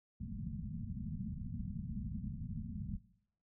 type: low-pass noise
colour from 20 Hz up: white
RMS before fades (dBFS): -42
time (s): 0.2-2.97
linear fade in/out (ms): 5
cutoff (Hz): 230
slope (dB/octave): 96
effects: noise-tail reverb RT60 0.7 s tail -19 dB re dry